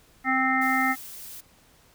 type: harmonic tone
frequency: 261.6 Hz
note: C4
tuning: in tune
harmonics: 1 / 3 / 5 / 7 / 8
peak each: -27 / -27 / -27 / -27 / -27 dBFS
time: 0.24-0.96 s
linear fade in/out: 50 ms
type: noise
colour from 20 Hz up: blue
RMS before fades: -41 dBFS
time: 0.61-1.41 s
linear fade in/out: 10 ms
effects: pink hiss -58 dBFS RMS until 1.94 s